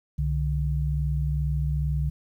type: tone pair together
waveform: sine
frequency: 65.24 / 147.6 Hz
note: C2 / D3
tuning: -4 / +9 cents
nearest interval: octave + major second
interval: 1413 cents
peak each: -25 / -26 dBFS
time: 0.18-2.1 s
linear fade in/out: 10 ms
effects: 10-bit